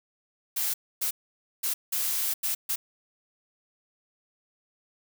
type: noise bursts at uneven times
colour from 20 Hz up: blue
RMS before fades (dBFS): -28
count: 6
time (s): 0.56-0.74 / 1.01-1.11 / 1.63-1.74 / 1.92-2.34 / 2.43-2.55 / 2.69-2.76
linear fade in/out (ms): 10
effects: none